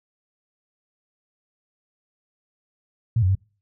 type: tone with pitch steps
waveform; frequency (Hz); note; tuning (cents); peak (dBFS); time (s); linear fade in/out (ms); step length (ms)
sine; 114.8 / 92.1 / 96.3; A#2 / F#2 / G2; -26 / -7 / -30; -16; 3.16-3.352; 5; 64
effects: noise-tail reverb RT60 0.4 s tail -26 dB re dry